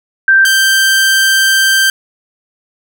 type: tone pair in turn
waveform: sine / sawtooth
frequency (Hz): 1568 / 1568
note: G6 / G6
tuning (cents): 0 / 0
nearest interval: unison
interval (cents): 0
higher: neither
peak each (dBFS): -4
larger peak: neither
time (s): 0.28-0.45 / 0.45-1.9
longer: second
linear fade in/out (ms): 2
effects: none